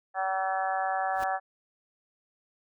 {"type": "harmonic tone", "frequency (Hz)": 190.5, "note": "G3", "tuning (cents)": -49, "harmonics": [3, 4, 5, 6, 7, 8, 9], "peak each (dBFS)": [-37, -28, -40, -39, -37, -42, -36], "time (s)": [0.14, 1.4], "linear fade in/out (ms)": 50}
{"type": "noise with exponential growth", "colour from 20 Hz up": "pink", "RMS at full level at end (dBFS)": -38, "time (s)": [1.11, 1.24], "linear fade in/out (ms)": 5, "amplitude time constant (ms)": 28}
{"effects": []}